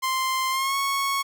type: tone with pitch glide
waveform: sawtooth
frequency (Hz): 1046 to 1103.7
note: C6 to C#6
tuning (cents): -1 to -8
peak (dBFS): -19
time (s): 0.02-1.23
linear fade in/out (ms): 20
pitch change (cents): +93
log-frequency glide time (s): 0.5-0.76
effects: none